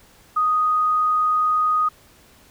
sine tone, 1244.5 Hz, D#6, in tune, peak -16 dBFS, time 0.36-1.89 s, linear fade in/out 10 ms, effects pink hiss -52 dBFS RMS until 2.5 s

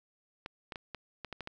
clicks, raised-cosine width 0.3 ms, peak -24 dBFS, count 8, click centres 0.461 / 0.722 / 0.758 / 0.947 / 1.247 / 1.327 / 1.407 / 1.474 s, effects none

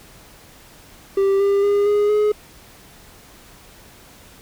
triangle tone with pitch steps, 392 / 399.1 / 406.3 / 413.6 / 421.1 Hz, G4 / G4 / G#4 / G#4 / G#4, 0 / +31 / -38 / -7 / +24 cents, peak -12 dBFS, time 1.17-2.32 s, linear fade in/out 5 ms, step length 230 ms, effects pink hiss -46 dBFS RMS until 4.41 s

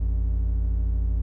triangle tone pair together, 55 / 87.31 Hz, A1 / F2, 0 / 0 cents, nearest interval minor sixth, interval 800 cents, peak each -19 / -29 dBFS, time 0-1.22 s, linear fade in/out 10 ms, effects none

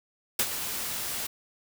white noise with ADSR envelope, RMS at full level -23 dBFS, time 0.39-1.27 s, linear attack 5 ms, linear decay 56 ms, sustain -10 dB, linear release 7 ms, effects none

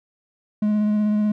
triangle tone with vibrato, 210.7 Hz, G#3, 25 cents sharp, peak -15 dBFS, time 0.62-1.32 s, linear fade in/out 5 ms, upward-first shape sine, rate 16 Hz, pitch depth 15 cents each way, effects none

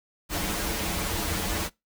pink noise with comb filter, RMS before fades -29 dBFS, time 0.29-1.7 s, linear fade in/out 50 ms, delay 7.8 ms, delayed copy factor -0.75, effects noise-tail reverb RT60 0.2 s tail -23 dB re dry

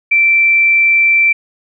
sine tone, 2341 Hz, D7, 6 cents flat, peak -7 dBFS, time 0.11-1.33 s, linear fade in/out 10 ms, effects none

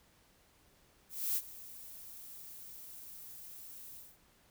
violet noise with ADSR envelope, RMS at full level -32 dBFS, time 1.09-4.18 s, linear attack 270 ms, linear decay 50 ms, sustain -18 dB, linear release 220 ms, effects pink hiss -67 dBFS RMS until 4.5 s

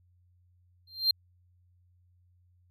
triangle tone with exponential growth, 4174 Hz, C8, 5 cents flat, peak -17 dBFS, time 0.87-1.11 s, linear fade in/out 5 ms, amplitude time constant 51 ms, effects added 89 Hz sine -62 dBFS peak until 2.7 s

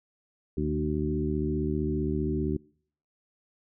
harmonic tone with a mistuned harmonic, 75.3 Hz, D2, 44 cents sharp, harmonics 1 / 2 / 3 / 4 / 5, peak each -32 / -32 / -32 / -32 / -32 dBFS, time 0.57-2.57 s, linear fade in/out 5 ms, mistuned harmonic 2, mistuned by +29 cents, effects noise-tail reverb RT60 0.6 s tail -26 dB re dry

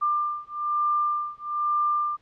sine beating tone pair, 1192 / 1193.1 Hz, D6 / D6, +25 / +27 cents, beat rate 1.1 Hz, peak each -26 dBFS, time 0.01-2.17 s, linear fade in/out 20 ms, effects pink hiss -64 dBFS RMS until 2.21 s + low-pass 4000 Hz 12 dB/octave

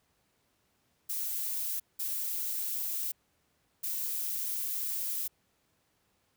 violet noise bursts at uneven times, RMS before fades -34 dBFS, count 3, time 1.09-1.8 / 1.99-3.12 / 3.83-5.28 s, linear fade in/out 10 ms, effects pink hiss -73 dBFS RMS until 6.36 s + high-pass 60 Hz 12 dB/octave

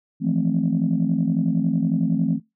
sine chord, F major seventh, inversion third, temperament just, 163.7 / 174.61 / 218.3 / 261.9 Hz, E3 / F3 / A3 / C4, -12 / 0 / -13 / +2 cents, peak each -23 dBFS, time 0.2-2.4 s, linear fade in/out 50 ms, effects noise-tail reverb RT60 0.2 s tail -22 dB re dry + tanh soft clip ceiling -10 dBFS

